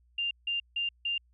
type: tone bursts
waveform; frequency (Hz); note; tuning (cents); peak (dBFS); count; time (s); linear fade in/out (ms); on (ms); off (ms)
sine; 2794; F7; 0; -28; 4; 0.18-1.18; 5; 130; 160
effects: added 60 Hz sine -62 dBFS peak until 1.33 s